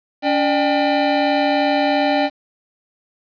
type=tone cluster; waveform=square; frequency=284.3 / 598 / 790 Hz; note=C#4 / D5 / G5; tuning=+44 / +31 / +13 cents; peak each=-20 dBFS; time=0.22-2.3 s; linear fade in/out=50 ms; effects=resampled to 11025 Hz + 7-bit